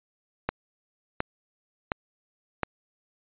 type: click train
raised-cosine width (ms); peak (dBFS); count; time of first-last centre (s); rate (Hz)
0.5; -10; 4; 0.49-2.633; 1.4
effects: resampled to 8000 Hz